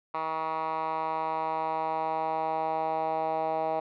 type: tone with band-pass filter sweep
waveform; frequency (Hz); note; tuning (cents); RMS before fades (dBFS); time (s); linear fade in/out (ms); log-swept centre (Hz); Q
10% pulse; 159.4; D#3; +42; -30; 0.14-3.8; 5; 1100 to 720; 3
effects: resampled to 11025 Hz

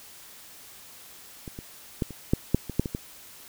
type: clicks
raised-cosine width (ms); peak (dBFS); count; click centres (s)
3; -24 / -24 / -12 / -26 / -7 / -6 / -20 / -8 / -17 / -16; 10; 1.478 / 1.589 / 2.022 / 2.107 / 2.335 / 2.546 / 2.697 / 2.796 / 2.858 / 2.949
effects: white hiss -48 dBFS RMS until 3.48 s

